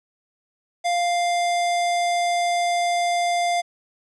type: tone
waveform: square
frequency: 698.5 Hz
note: F5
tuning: in tune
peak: -20 dBFS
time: 0.84-3.62 s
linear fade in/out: 20 ms
effects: resampled to 22050 Hz + 10-bit

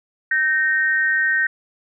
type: tone pair together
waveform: sine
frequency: 1548.7 / 1854 Hz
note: G6 / A#6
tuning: -21 / -10 cents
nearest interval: minor third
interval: 311 cents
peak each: -19 / -18 dBFS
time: 0.31-1.47 s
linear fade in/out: 5 ms
effects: none

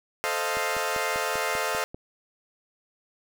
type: chord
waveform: 15% pulse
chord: F dominant seventh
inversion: first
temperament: equal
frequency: 440 / 523.3 / 622.3 / 698.5 Hz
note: A4 / C5 / Eb5 / F5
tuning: 0 / 0 / 0 / 0 cents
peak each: -25 dBFS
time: 0.24-1.84 s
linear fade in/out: 0 ms
type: click train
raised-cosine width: 2 ms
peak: -25 dBFS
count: 8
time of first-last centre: 0.57-1.945 s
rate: 5.09 Hz
effects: none

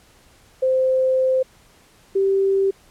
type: tone pair in turn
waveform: sine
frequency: 520 / 389.6 Hz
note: C5 / G4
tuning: -11 / -11 cents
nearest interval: perfect fourth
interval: 500 cents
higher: first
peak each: -15 dBFS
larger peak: neither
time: 0.62-1.43 / 2.15-2.71 s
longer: first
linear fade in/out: 10 ms
effects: pink hiss -53 dBFS RMS until 2.9 s + low-pass 12000 Hz 12 dB/octave

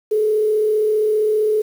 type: tone with frequency modulation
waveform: sine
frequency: 428.5 Hz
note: A4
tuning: 46 cents flat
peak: -14 dBFS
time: 0.11-1.62 s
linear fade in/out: 10 ms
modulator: 35.2 Hz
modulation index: 0.3
effects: 7-bit

